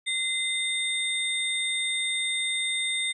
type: tone cluster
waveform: sine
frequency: 2068 / 3645 / 8530 Hz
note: C7 / A#7 / C9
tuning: -21 / -40 / +32 cents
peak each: -29 / -28 / -34 dBFS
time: 0.06-3.13 s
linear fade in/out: 20 ms
effects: none